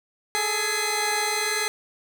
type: tone cluster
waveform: 15% pulse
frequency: 417.9 / 438.3 / 837 / 2049 Hz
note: G#4 / A4 / G#5 / C7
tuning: +11 / -7 / +13 / -37 cents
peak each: -24 / -25 / -23 / -20 dBFS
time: 0.35-1.68 s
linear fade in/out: 0 ms
effects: none